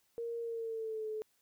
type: tone with pitch glide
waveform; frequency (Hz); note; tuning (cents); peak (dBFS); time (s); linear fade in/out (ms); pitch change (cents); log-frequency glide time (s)
sine; 466.2 to 432.5; A#4 to A4; 0 to -30; -36; 0.18-1.22; 0; -130; 0.41-1.08
effects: white hiss -74 dBFS RMS until 1.41 s